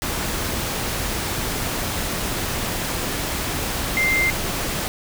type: tone in noise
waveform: sine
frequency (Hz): 2093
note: C7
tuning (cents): 0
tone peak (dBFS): -17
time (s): 3.97-4.3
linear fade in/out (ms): 0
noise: pink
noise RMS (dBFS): -25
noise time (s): 0.02-4.88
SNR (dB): +5
effects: none